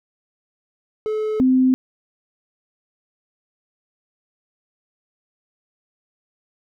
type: tone pair in turn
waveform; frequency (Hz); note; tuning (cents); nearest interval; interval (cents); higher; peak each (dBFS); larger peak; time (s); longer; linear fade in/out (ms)
triangle / sine; 431.1 / 258.2; A4 / C4; -35 / -23; major sixth; 888; first; -18 / -12; second; 1.06-1.4 / 1.4-1.74; neither; 0
effects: none